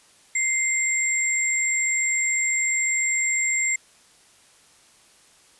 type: tone pair together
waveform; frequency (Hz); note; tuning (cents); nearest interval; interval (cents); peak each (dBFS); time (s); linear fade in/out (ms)
sine; 2093 / 7459; C7 / A#8; 0 / 0; octave + minor seventh; 2200; -23; 0.35-3.76; 5
effects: white hiss -55 dBFS RMS until 5.59 s + resampled to 24000 Hz